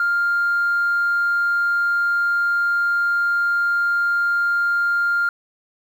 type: tone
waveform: sine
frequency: 1400 Hz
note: F6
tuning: 4 cents sharp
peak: -15 dBFS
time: 0-5.29 s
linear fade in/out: 2 ms
effects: tanh soft clip ceiling -13 dBFS + 8-bit